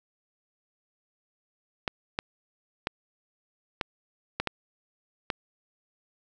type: clicks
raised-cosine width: 0.3 ms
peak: -11 dBFS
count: 7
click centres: 1.878 / 2.189 / 2.871 / 3.812 / 4.4 / 4.473 / 5.302 s
effects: none